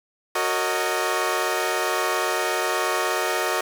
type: chord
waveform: 15% pulse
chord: D# minor seventh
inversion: first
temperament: equal with one note detuned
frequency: 370 / 457.6 / 554.4 / 622.3 Hz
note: F#4 / A#4 / C#5 / D#5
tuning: 0 / -32 / 0 / 0 cents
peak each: -20 / -21 / -25 / -20 dBFS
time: 0.35-3.61 s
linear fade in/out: 5 ms
effects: 8-bit